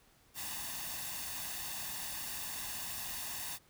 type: noise with comb filter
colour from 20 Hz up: white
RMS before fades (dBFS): -41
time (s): 0.34-3.59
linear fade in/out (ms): 50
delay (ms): 1.1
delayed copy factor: +0.65
effects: pink hiss -66 dBFS RMS until 3.69 s